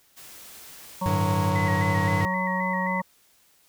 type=noise; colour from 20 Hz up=white; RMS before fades=-45 dBFS; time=0.16-1.51 s; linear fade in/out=20 ms
type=harmonic tone; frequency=185 Hz; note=F#3; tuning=in tune; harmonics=1 / 3 / 5 / 6; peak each=-28 / -33 / -28 / -34 dBFS; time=1.01-3.02 s; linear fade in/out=10 ms
type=chord; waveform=square; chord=G suspended second; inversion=none; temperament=equal with one note detuned; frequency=98 / 110 / 150.26 Hz; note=G2 / A2 / D3; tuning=0 / 0 / +40 cents; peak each=-26 / -32 / -30 dBFS; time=1.06-2.25 s; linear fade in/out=0 ms
type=tone with vibrato; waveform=sine; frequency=1953 Hz; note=B6; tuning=20 cents flat; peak=-29 dBFS; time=1.55-3.01 s; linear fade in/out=10 ms; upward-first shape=square; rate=3.8 Hz; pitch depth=51 cents each way
effects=white hiss -61 dBFS RMS until 3.68 s